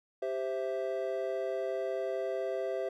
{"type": "chord", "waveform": "triangle", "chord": "C major", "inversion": "second", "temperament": "equal", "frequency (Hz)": [392, 523.3, 659.3], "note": ["G4", "C5", "E5"], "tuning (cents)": [0, 0, 0], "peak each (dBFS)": -34, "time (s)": [0.22, 2.89], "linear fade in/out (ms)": 5, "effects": []}